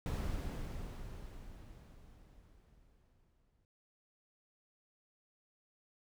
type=noise with exponential decay; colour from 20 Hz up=brown; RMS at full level=-35 dBFS; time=0.06-3.65 s; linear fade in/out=1 ms; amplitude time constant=780 ms; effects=none